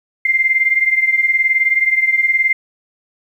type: beating tone pair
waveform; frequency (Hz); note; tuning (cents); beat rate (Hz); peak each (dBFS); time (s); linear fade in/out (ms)
sine; 2093 / 2112; C7 / C7; 0 / +16; 19; -13 / -17; 0.25-2.53; 5
effects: 8-bit